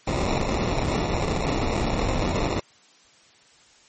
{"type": "noise with sample-and-hold", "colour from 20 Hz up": "pink", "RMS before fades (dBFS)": -24, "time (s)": [0.07, 2.6], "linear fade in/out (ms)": 5, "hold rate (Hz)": 1575, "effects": ["white hiss -55 dBFS RMS until 3.88 s", "MP3 32 kbps"]}